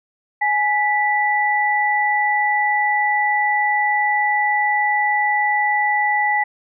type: tone pair together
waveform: sine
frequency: 836.7 / 1970 Hz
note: G#5 / B6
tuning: +13 / -5 cents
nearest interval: octave + minor third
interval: 1482 cents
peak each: -18 dBFS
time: 0.41-6.44 s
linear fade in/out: 10 ms
effects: none